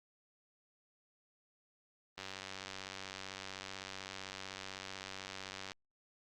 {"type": "click train", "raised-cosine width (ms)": 0.2, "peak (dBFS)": -26, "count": 340, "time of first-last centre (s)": [2.18, 5.719], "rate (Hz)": 95.8, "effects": ["Opus 32 kbps"]}